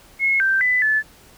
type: tone with pitch steps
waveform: sine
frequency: 2172 / 1565 / 1998 / 1736 Hz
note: C#7 / G6 / B6 / A6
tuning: -36 / -3 / +20 / -24 cents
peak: -15 dBFS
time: 0.19-1.03 s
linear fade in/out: 50 ms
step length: 210 ms
effects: pink hiss -49 dBFS RMS until 1.37 s